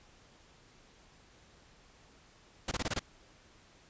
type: noise bursts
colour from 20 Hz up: pink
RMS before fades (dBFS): -33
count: 6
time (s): 2.68-2.994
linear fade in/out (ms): 5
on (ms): 34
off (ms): 22
effects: pink hiss -61 dBFS RMS until 3.89 s + resampled to 16000 Hz